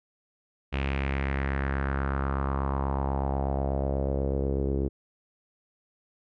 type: tone with low-pass filter sweep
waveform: sawtooth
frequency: 68.2 Hz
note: C#2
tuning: 28 cents flat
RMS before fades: -28 dBFS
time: 0.72-4.89 s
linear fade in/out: 20 ms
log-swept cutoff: 2700 to 380 Hz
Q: 3.4
effects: none